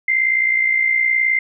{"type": "tone with amplitude modulation", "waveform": "sine", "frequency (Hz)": 2088, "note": "C7", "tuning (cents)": -4, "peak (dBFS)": -11, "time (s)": [0.08, 1.39], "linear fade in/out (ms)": 5, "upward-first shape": "sine", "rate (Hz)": 59.2, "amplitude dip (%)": 60, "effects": []}